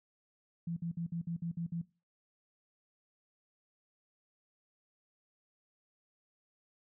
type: tone bursts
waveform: sine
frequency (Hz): 169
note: E3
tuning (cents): +43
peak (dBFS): -34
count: 8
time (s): 0.67-1.816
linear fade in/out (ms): 5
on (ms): 96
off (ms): 54
effects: noise-tail reverb RT60 0.3 s tail -19 dB re dry